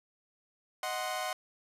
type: chord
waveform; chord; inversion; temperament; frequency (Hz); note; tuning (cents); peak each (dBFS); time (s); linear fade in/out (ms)
sawtooth; C diminished; first; equal; 622.3 / 740 / 1046.5; Eb5 / Gb5 / C6; 0 / 0 / 0; -35 / -32 / -35; 0.83-1.33; 2
effects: resampled to 32000 Hz